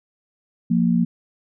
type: tone pair together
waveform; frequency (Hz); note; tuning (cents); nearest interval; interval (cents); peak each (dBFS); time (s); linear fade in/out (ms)
sine; 175.64 / 233.1; F3 / A#3; +10 / 0; perfect fourth; 490; -18; 0.7-1.05; 10
effects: none